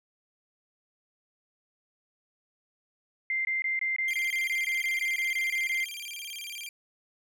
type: tone bursts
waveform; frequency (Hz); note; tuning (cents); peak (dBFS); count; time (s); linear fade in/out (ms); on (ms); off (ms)
sine; 2090; C7; -2; -26; 15; 3.3-5.844; 2; 150; 21
type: tone with vibrato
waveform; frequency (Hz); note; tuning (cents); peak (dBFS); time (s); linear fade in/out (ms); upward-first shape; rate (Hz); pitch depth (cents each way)
sawtooth; 2752; F7; -26; -34; 4.08-6.69; 2; square; 18; 260
effects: none